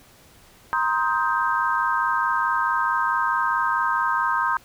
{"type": "chord", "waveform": "sine", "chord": "C minor seventh", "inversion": "third", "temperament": "just", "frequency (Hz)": [941.9, 1046.5, 1255.8, 1569.8], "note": ["Bb5", "C6", "Eb6", "G6"], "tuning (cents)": [18, 0, 16, 2], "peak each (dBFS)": -25, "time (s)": [0.73, 4.57], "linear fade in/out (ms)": 0, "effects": ["pink hiss -52 dBFS RMS until 4.64 s"]}